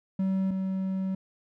triangle tone pair in turn, 190.9 / 190.1 Hz, G3 / F#3, -46 / +47 cents, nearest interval unison, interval 7 cents, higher first, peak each -22 / -25 dBFS, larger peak first, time 0.19-0.51 / 0.51-1.15 s, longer second, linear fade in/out 5 ms, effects none

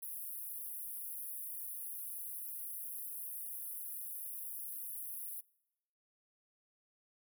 pink high-pass noise, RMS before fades -44 dBFS, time 0.02-5.41 s, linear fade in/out 10 ms, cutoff 10000 Hz, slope 96 dB/octave, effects noise-tail reverb RT60 0.9 s tail -25 dB re dry

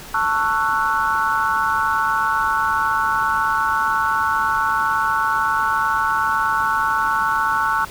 sine chord, F# minor seventh, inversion first, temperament just, 888 / 1110 / 1332 / 1480 Hz, A5 / C#6 / E6 / F#6, +16 / +2 / +18 / 0 cents, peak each -22 dBFS, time 0.14-7.85 s, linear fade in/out 5 ms, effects pink hiss -37 dBFS RMS until 7.9 s

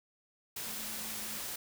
sine tone in noise, 216.5 Hz, A3, 28 cents flat, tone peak -51 dBFS, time 0.66-1.39 s, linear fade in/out 5 ms, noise white, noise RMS -40 dBFS, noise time 0.56-1.56 s, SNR -14 dB, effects none

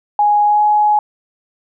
sine tone with pitch glide, 830.6 to 840.3 Hz, G#5 to G#5, 0 to +20 cents, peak -9 dBFS, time 0.19-0.99 s, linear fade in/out 2 ms, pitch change +20 cents, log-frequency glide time 0.45-0.62 s, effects none

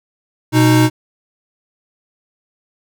square tone pair together, 123 / 310.8 Hz, B2 / D#4, -7 / -2 cents, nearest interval octave + major third, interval 1605 cents, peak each -12 dBFS, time 0.52-0.9 s, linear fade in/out 50 ms, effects none

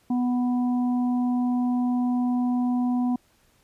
harmonic tone, 246.9 Hz, B3, in tune, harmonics 1 / 3 / 4, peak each -21 / -34 / -40 dBFS, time 0.1-3.16 s, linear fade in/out 5 ms, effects pink hiss -63 dBFS RMS until 3.63 s + resampled to 32000 Hz

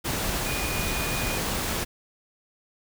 sine tone in noise, 2455 Hz, D#7, 24 cents flat, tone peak -34 dBFS, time 0.45-1.39 s, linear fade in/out 20 ms, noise pink, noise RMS -28 dBFS, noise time 0.04-1.85 s, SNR -9 dB, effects none

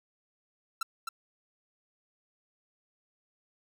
45% pulse tone with echo, 1344 Hz, E6, 33 cents sharp, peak -29 dBFS, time 0.81-0.83 s, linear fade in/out 5 ms, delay 260 ms, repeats 1, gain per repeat -4 dB, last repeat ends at 1.09 s, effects none

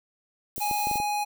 violet noise, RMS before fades -35 dBFS, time 0.56-0.98 s, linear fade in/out 0 ms
clicks, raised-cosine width 2 ms, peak -23 dBFS, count 6, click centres 0.58 / 0.712 / 0.871 / 0.913 / 0.957 / 1.001 s
square tone, 830.6 Hz, G#5, in tune, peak -26 dBFS, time 0.6-1.25 s, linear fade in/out 20 ms
effects none

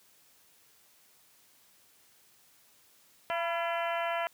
harmonic tone with a mistuned harmonic, 339.3 Hz, F4, 50 cents flat, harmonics 2 / 3 / 4 / 5 / 6 / 7 / 8 / 9, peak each -32 / -36 / -38 / -40 / -42 / -43 / -44 / -45 dBFS, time 3.3-4.27 s, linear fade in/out 0 ms, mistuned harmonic 3, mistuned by -52 cents, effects white hiss -63 dBFS RMS until 4.33 s + high-pass 60 Hz 12 dB/octave

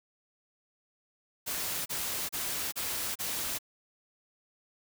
white noise bursts, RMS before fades -34 dBFS, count 5, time 1.46-3.588 s, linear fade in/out 20 ms, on 400 ms, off 32 ms, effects none

